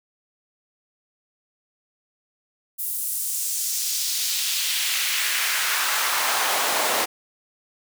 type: noise with high-pass filter sweep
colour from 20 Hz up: pink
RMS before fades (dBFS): -24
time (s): 2.78-7.06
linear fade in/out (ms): 20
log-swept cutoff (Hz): 12000 to 530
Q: 1.3
effects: none